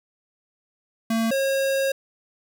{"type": "tone pair in turn", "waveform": "square", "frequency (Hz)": [226, 542.2], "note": ["A3", "C#5"], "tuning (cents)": [47, -38], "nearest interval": "octave + minor third", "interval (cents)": 1515, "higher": "second", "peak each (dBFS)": -21, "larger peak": "neither", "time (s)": [[1.1, 1.31], [1.31, 1.92]], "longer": "second", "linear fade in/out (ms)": 5, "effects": []}